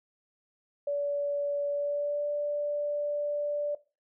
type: tone with pitch glide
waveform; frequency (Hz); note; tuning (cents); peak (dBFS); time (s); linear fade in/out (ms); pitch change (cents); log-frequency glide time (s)
sine; 574 to 585.4; D5 to D5; -40 to -6; -27; 0.87-3.75; 5; +34; 1.69-2.27
effects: noise-tail reverb RT60 0.3 s tail -18 dB re dry